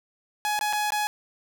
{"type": "tone with dropouts", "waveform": "sawtooth", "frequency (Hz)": 840, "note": "G#5", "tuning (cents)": 19, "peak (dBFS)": -20, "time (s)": [0.45, 1.07], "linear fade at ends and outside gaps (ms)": 0, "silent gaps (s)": [[0.591, 0.611], [0.727, 0.732], [0.905, 0.921]], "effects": []}